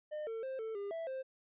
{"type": "tone with pitch steps", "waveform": "triangle", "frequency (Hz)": [606, 450.4, 527, 444, 402.6, 659, 526], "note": ["D#5", "A4", "C5", "A4", "G4", "E5", "C5"], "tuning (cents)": [-46, 40, 12, 16, 46, -1, 9], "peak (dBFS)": -36, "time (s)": [0.11, 1.23], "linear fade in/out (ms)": 20, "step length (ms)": 160, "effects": ["resampled to 8000 Hz"]}